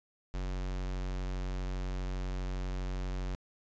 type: tone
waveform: square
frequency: 46.22 Hz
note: F#1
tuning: 1 cent flat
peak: -34 dBFS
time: 0.34-3.35 s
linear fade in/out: 0 ms
effects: resampled to 16000 Hz